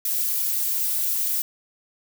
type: noise with flanger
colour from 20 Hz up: violet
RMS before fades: -24 dBFS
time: 0.05-1.42 s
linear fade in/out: 2 ms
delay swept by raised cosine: 2 to 3.4 ms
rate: 2.9 Hz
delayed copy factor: +0.7
effects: none